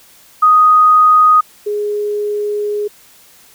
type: tone pair in turn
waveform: sine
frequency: 1246 / 415.8 Hz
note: D#6 / G#4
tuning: +2 / +2 cents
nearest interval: octave + perfect fifth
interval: 1900 cents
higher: first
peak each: -5 / -15 dBFS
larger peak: first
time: 0.42-1.41 / 1.66-2.88 s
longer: second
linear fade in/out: 10 ms
effects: white hiss -45 dBFS RMS until 3.54 s